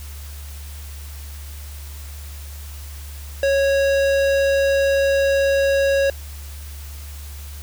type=tone with tanh clipping; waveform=sine; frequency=551 Hz; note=C#5; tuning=11 cents flat; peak=-17 dBFS; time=3.43-6.1 s; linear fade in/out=2 ms; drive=18 dB; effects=added 72 Hz sine -32 dBFS peak until 7.62 s + white hiss -42 dBFS RMS until 7.62 s